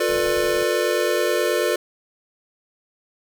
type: chord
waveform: square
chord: B half-diminished seventh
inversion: second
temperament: just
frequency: 355.6 / 444.5 / 493.9 / 592.7 Hz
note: F4 / A4 / B4 / D5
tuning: +31 / +18 / 0 / +16 cents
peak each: -25 dBFS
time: 0-1.76 s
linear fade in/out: 5 ms
type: band-stop noise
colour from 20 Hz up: pink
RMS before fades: -38 dBFS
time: 0.08-0.64 s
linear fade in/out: 10 ms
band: 1000 to 11000 Hz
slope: 24 dB/octave
effects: none